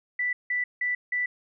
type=tone bursts; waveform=sine; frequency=1975.5 Hz; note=B6; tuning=in tune; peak=-24 dBFS; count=4; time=0.19-1.26 s; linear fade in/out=5 ms; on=140 ms; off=170 ms; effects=none